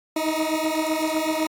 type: beating tone pair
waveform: 20% pulse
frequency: 311.1 / 319 Hz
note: D#4 / D#4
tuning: 0 / +43 cents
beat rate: 7.9 Hz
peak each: -20 dBFS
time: 0.16-1.47 s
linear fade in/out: 5 ms
effects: AAC 64 kbps

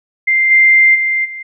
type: tone with level steps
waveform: sine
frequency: 2093 Hz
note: C7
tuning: in tune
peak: -9 / -5 / -12 / -24 dBFS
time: 0.27-1.43 s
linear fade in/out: 10 ms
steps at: 0.5 / 0.94 / 1.24 s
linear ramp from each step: 20 ms
effects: none

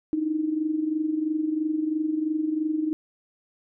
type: tone with amplitude modulation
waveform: sine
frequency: 311.1 Hz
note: D#4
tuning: in tune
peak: -20 dBFS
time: 0.13-2.93 s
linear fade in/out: 0 ms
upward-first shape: sine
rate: 23 Hz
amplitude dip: 65%
effects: none

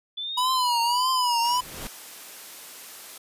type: linear sweep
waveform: sine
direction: up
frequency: 3464 to 5588 Hz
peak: -29 dBFS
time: 0.17-1.58 s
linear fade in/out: 10 ms
type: tone with vibrato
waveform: square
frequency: 982 Hz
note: B5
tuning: 10 cents flat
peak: -22 dBFS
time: 0.37-1.61 s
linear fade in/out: 10 ms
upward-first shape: triangle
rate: 1.7 Hz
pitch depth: 110 cents each way
type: noise with exponential growth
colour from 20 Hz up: pink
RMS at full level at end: -33 dBFS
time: 1.22-1.87 s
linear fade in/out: 0 ms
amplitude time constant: 140 ms
type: high-pass noise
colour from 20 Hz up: white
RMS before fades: -42 dBFS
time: 1.44-3.18 s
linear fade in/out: 5 ms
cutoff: 260 Hz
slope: 12 dB/octave
effects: resampled to 32000 Hz

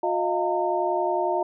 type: tone cluster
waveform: sine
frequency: 358.5 / 622 / 693 / 911 Hz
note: F4 / D#5 / F5 / A#5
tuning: +45 / -1 / -14 / -40 cents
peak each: -27 dBFS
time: 0.03-1.43 s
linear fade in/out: 5 ms
effects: none

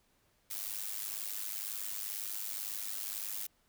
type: noise with amplitude modulation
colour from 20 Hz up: blue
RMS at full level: -36 dBFS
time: 0.5-3.47 s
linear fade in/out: 10 ms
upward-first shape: sine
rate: 102 Hz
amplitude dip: 80%
effects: pink hiss -72 dBFS RMS until 3.68 s

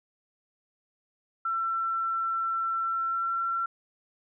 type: tone with pitch glide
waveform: sine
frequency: 1345 to 1356.7 Hz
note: E6 to E6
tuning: +34 to +49 cents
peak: -26 dBFS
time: 1.45-3.66 s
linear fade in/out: 5 ms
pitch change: +15 cents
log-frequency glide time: 2.82-3.36 s
effects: none

